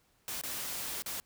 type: noise with dropouts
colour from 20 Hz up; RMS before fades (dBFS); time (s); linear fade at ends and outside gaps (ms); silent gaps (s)
white; -38; 0.28-1.2; 0; 0.413-0.436 / 1.021-1.061
effects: pink hiss -70 dBFS RMS until 1.25 s